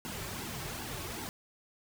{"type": "noise with flanger", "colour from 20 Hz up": "pink", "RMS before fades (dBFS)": -40, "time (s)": [0.05, 1.29], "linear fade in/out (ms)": 0, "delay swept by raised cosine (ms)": [1.6, 4.2], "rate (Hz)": 2.6, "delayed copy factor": -0.75, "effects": []}